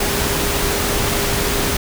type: tone in noise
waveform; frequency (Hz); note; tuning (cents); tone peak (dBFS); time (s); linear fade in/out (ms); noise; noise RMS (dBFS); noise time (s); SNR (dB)
sine; 405.6; G#4; -41; -26; 0-1.77; 5; pink; -19; 0-1.77; -10
effects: none